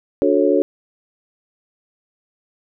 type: chord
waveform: sine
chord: D major seventh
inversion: none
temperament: just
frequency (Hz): 293.7 / 367.1 / 440.5 / 550.6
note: D4 / F#4 / A4 / C#5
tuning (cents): 0 / -14 / +2 / -12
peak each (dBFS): -18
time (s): 0.22-0.62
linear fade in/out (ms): 0
effects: none